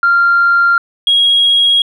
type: tone pair in turn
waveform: sine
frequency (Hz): 1389 / 3295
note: F6 / G#7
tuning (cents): -10 / -14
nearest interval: octave + minor third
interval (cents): 1496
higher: second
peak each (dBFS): -6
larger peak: neither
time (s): 0.03-0.78 / 1.07-1.82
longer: neither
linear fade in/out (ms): 2
effects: tanh soft clip ceiling -3 dBFS